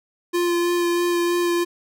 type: tone with vibrato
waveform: square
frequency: 347.6 Hz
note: F4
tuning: 8 cents flat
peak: -19 dBFS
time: 0.33-1.65 s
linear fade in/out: 20 ms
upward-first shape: sine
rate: 3.1 Hz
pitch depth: 13 cents each way
effects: none

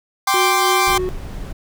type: chord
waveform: sawtooth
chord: G suspended fourth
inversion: none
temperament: equal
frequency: 784 / 1046.5 / 1174.7 Hz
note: G5 / C6 / D6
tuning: 0 / 0 / 0 cents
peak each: -15 dBFS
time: 0.27-0.98 s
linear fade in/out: 5 ms
type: tone with tremolo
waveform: triangle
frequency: 368.4 Hz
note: F#4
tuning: 7 cents flat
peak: -17 dBFS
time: 0.34-1.09 s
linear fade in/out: 0 ms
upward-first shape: sine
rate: 3.3 Hz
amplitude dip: 45%
type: noise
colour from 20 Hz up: brown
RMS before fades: -28 dBFS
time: 0.87-1.53 s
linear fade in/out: 10 ms
effects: none

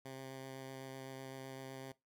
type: tone with vibrato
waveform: 10% pulse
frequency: 132.9 Hz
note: C3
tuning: 27 cents sharp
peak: -38 dBFS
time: 0.05-1.92 s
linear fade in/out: 5 ms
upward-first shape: square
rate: 7.9 Hz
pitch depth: 9 cents each way
effects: noise-tail reverb RT60 0.2 s tail -20 dB re dry

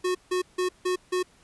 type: tone bursts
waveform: square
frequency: 364.9 Hz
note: F#4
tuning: 24 cents flat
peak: -24 dBFS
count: 5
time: 0.04-1.23 s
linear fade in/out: 10 ms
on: 110 ms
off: 160 ms
effects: pink hiss -59 dBFS RMS until 1.43 s + resampled to 24000 Hz

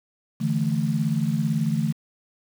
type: chord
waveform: sine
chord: D suspended second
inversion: none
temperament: equal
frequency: 146.83 / 164.81 / 220 Hz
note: D3 / E3 / A3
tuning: 0 / 0 / 0 cents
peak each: -25 dBFS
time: 0.4-1.93 s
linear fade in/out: 20 ms
effects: 7-bit

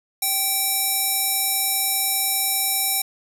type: tone with band-pass filter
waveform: square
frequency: 775 Hz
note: G5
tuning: 20 cents flat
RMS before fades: -22 dBFS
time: 0.22-3.02 s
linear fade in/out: 5 ms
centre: 12000 Hz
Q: 1.3
effects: none

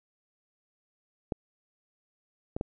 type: clicks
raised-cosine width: 2 ms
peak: -16 / -19 / -17 dBFS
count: 3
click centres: 1.322 / 2.565 / 2.611 s
effects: none

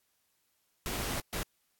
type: noise bursts at uneven times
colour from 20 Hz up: pink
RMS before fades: -35 dBFS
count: 2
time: 0.86-1.2 / 1.33-1.43 s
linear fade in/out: 0 ms
effects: white hiss -75 dBFS RMS until 1.79 s + AAC 64 kbps

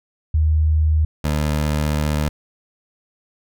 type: tone pair in turn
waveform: sine / 20% pulse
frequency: 77.78 / 75.26 Hz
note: D#2 / D2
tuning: 0 / +43 cents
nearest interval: minor second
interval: 57 cents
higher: first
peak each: -13 dBFS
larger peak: neither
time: 0.34-1.05 / 1.24-2.29 s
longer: second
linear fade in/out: 5 ms
effects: none

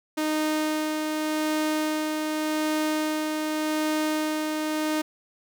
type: tone with tremolo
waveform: sawtooth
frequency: 308.6 Hz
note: D#4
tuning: 14 cents flat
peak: -19 dBFS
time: 0.17-5.02 s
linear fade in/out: 10 ms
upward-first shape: sine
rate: 0.86 Hz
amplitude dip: 30%
effects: none

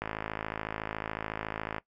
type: click train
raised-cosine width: 0.5 ms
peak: -18 dBFS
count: 96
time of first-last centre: 0.02-1.783 s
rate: 53.9 Hz
effects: noise-tail reverb RT60 0.1 s tail -20 dB re dry

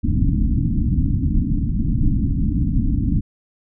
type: low-pass noise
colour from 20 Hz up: pink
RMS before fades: -18 dBFS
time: 0.03-3.21 s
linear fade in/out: 20 ms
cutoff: 300 Hz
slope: 96 dB/octave
effects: none

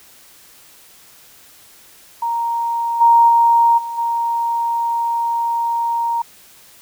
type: tone with level steps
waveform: sine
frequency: 932.3 Hz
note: A#5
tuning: in tune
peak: -17 / -7 / -9 / -23 / -16 dBFS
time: 2.22-6.22 s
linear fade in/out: 5 ms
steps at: 3 / 3.28 / 3.77 / 3.97 s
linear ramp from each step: 20 ms
effects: white hiss -46 dBFS RMS until 6.81 s

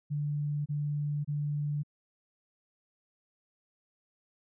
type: tone bursts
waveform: sine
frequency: 146.83 Hz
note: D3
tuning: in tune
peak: -29 dBFS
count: 3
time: 0.1-1.834 s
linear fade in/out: 20 ms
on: 560 ms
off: 27 ms
effects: none

